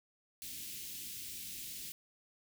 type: band-stop noise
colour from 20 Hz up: white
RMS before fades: -45 dBFS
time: 0.42-1.92 s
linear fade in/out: 0 ms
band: 320 to 2400 Hz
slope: 24 dB/octave
effects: none